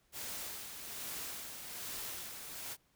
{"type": "noise with tremolo", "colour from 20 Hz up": "white", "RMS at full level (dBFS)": -42, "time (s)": [0.12, 2.77], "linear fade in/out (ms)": 50, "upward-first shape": "sine", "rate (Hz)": 1.2, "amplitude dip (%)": 45, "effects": ["pink hiss -73 dBFS RMS until 2.95 s"]}